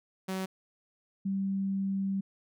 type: tone pair in turn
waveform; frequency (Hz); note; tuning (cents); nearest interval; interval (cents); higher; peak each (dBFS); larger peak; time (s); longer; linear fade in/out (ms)
sawtooth / sine; 188.9 / 194.66; F#3 / G3; +36 / -12; minor second; 52; second; -28; neither; 0.28-0.46 / 1.25-2.21; second; 10
effects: none